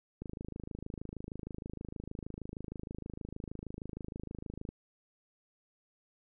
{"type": "click train", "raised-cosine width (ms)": 3, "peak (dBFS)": -28, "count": 119, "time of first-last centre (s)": [0.22, 4.69], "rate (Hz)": 26.4, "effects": []}